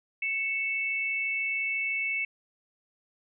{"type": "tone pair together", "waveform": "sine", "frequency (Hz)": [2217, 2643], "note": ["C#7", "E7"], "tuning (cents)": [0, 4], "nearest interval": "minor third", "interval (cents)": 304, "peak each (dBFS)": [-29, -31], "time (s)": [0.22, 2.25], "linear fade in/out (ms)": 5, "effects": []}